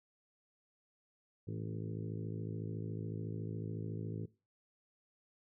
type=harmonic tone with a mistuned harmonic; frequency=53.9 Hz; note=A1; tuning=35 cents flat; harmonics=2 / 3 / 4 / 5 / 6 / 7 / 8 / 9; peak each=-41 / -44 / -51 / -51 / -50 / -51 / -52 / -58 dBFS; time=1.47-4.26 s; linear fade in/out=10 ms; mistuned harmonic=4; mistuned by=+47 cents; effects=noise-tail reverb RT60 0.3 s tail -20 dB re dry